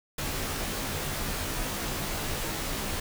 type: noise with comb filter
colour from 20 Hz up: pink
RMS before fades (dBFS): -32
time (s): 0.18-3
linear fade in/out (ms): 5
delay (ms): 17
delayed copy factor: -0.7
effects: none